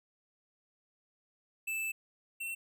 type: tone pair in turn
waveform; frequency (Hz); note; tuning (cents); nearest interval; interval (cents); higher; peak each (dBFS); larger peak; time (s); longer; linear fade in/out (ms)
square; 2637 / 2706; E7 / E7; 0 / +45; unison; 45; second; -34 / -37; first; 1.67-1.92 / 2.4-2.55; first; 10
effects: none